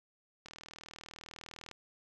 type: click train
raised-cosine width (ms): 0.2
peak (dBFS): -30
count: 51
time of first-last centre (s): 0.46-1.713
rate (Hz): 39.9
effects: none